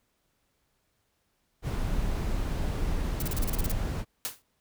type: noise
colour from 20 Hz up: brown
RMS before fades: -29 dBFS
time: 1.62-4.05 s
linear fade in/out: 50 ms
type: noise bursts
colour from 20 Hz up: blue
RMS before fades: -34 dBFS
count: 10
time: 3.2-3.718 s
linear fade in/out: 2 ms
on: 23 ms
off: 32 ms
type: noise with exponential decay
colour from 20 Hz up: white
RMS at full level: -29 dBFS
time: 4.25-4.42 s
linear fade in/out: 0 ms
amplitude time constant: 35 ms
effects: pink hiss -74 dBFS RMS until 4.6 s